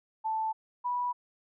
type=tone pair in turn; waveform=sine; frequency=880 / 980.3 Hz; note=A5 / B5; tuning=0 / -13 cents; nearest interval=major second; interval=187 cents; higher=second; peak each=-28 dBFS; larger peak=neither; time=0.24-0.53 / 0.84-1.13 s; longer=neither; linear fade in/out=20 ms; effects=none